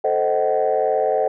sine chord, A diminished seventh, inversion none, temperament equal with one note detuned, 440 / 523.3 / 622.3 / 755.5 Hz, A4 / C5 / Eb5 / Gb5, 0 / 0 / 0 / +36 cents, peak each -21 dBFS, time 0.04-1.28 s, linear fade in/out 5 ms, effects tanh soft clip ceiling -9 dBFS

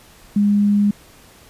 sine tone, 204.7 Hz, G#3, 25 cents flat, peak -12 dBFS, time 0.36-0.91 s, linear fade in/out 5 ms, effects pink hiss -47 dBFS RMS until 1.49 s + resampled to 32000 Hz

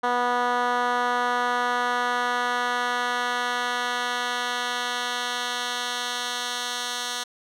10% pulse tone with band-pass filter sweep, 244.6 Hz, B3, 16 cents flat, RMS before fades -26 dBFS, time 0.03-7.24 s, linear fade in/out 10 ms, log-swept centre 960 to 4600 Hz, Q 0.88, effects none

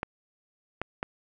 clicks, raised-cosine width 0.5 ms, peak -15 dBFS, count 3, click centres 0.031 / 0.816 / 1.029 s, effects none

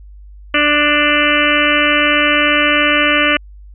harmonic tone, 295.2 Hz, D4, 9 cents sharp, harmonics 1 / 2 / 4 / 5 / 6 / 7 / 8 / 9 / 10, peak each -19 / -19 / -19 / -19 / -19 / -19 / -19 / -19 / -19 dBFS, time 0.54-3.37 s, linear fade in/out 5 ms, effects added 50 Hz sine -34 dBFS peak until 3.74 s

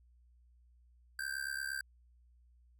square tone with amplitude modulation, 1568 Hz, G6, in tune, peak -34 dBFS, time 1.19-1.81 s, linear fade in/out 2 ms, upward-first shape sine, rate 68.6 Hz, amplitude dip 85%, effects added 60 Hz sine -62 dBFS peak until 2.79 s

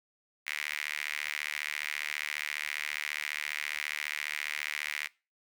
sawtooth tone with high-pass filter, 74.7 Hz, D2, 30 cents sharp, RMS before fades -36 dBFS, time 0.46-5.08 s, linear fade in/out 20 ms, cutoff 2100 Hz, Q 4.6, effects noise-tail reverb RT60 0.3 s tail -22 dB re dry

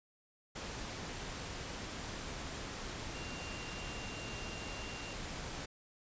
sine tone in noise, 2775 Hz, F7, 12 cents flat, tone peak -49 dBFS, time 3.14-5.14 s, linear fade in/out 10 ms, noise pink, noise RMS -43 dBFS, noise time 0.55-5.66 s, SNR -9 dB, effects resampled to 16000 Hz

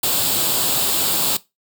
white noise with comb filter, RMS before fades -19 dBFS, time 0.03-1.37 s, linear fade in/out 5 ms, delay 0.25 ms, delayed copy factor +0.6, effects noise-tail reverb RT60 0.2 s tail -18 dB re dry + high-pass 100 Hz 12 dB/octave

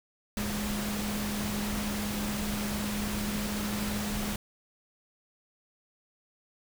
sine tone in noise, 207.7 Hz, G#3, in tune, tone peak -32 dBFS, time 0.37-4.36 s, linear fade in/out 2 ms, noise pink, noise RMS -35 dBFS, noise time 0.37-4.36 s, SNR 0 dB, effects none

